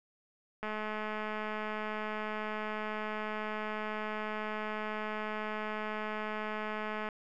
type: click train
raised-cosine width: 0.5 ms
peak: -23 dBFS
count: 1383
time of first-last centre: 0.63-7.088 s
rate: 214 Hz
effects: none